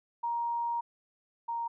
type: tone pair in turn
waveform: sine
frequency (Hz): 940 / 932.4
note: A#5 / A#5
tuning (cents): +14 / 0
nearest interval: unison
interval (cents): 14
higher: first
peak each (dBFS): -29 / -31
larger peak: first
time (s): 0.23-0.81 / 1.48-1.68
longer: first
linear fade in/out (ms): 10
effects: none